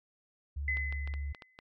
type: tone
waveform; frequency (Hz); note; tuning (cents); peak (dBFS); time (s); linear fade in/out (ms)
sine; 71.2; C#2; +47; -33; 0.56-1.33; 10
type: tone with exponential decay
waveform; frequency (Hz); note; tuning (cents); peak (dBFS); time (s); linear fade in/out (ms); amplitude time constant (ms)
sine; 2030; B6; +47; -28; 0.68-1.6; 2; 200
type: clicks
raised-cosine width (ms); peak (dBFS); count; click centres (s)
0.3; -29; 7; 0.771 / 0.925 / 1.075 / 1.139 / 1.348 / 1.422 / 1.589
effects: MP3 96 kbps